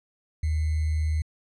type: tone with sample-and-hold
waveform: sine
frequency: 77.78 Hz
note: D#2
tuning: in tune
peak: -22 dBFS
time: 0.43-1.22 s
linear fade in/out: 5 ms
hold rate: 2100 Hz
effects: resampled to 24000 Hz